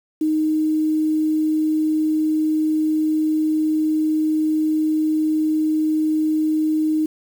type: tone with quantisation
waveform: sine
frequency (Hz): 310.7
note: D#4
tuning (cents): -2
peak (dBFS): -16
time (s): 0.21-7.06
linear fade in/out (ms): 5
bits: 7
effects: none